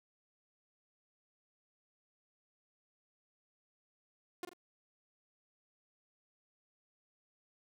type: tone with echo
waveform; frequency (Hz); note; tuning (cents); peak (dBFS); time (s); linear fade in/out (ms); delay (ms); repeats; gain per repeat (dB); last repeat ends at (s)
sawtooth; 355.2; F4; +29; -34; 4.43-4.45; 2; 42; 2; -8; 4.534
effects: none